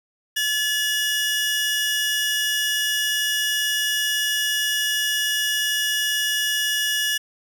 sawtooth tone pair together, 1717.2 / 2888 Hz, A6 / F#7, -43 / -43 cents, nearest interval major sixth, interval 900 cents, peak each -20 dBFS, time 0.36-7.18 s, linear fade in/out 10 ms, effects none

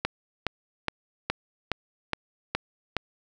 click train, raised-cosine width 0.3 ms, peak -9 dBFS, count 8, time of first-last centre 0.05-2.967 s, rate 2.4 Hz, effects none

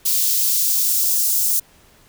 blue noise with high-pass filter sweep, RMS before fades -18 dBFS, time 0.05-1.6 s, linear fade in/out 10 ms, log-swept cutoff 3900 to 6300 Hz, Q 1.1, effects pink hiss -52 dBFS RMS until 2.08 s

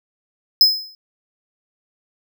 square tone with exponential decay, 5100 Hz, D#8, 42 cents sharp, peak -6 dBFS, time 0.61-0.95 s, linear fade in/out 1 ms, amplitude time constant 73 ms, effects none

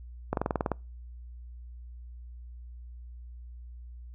slowing click train, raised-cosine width 1 ms, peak -13 dBFS, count 9, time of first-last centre 0.33-0.717 s, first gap 42 ms, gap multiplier 1.04, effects noise-tail reverb RT60 0.3 s tail -26 dB re dry + added 60 Hz sine -42 dBFS peak until 4.14 s

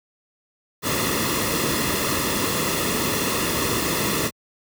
pink noise with comb filter, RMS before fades -23 dBFS, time 0.82-4.31 s, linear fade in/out 50 ms, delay 1.3 ms, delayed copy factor -0.65, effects high-pass 60 Hz 12 dB/octave

